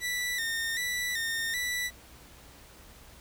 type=tone with vibrato; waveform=sawtooth; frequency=1897 Hz; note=A#6; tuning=30 cents sharp; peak=-26 dBFS; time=0-1.91 s; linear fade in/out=50 ms; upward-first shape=square; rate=1.3 Hz; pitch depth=64 cents each way; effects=added 60 Hz sine -56 dBFS peak until 3.2 s + pink hiss -53 dBFS RMS until 3.2 s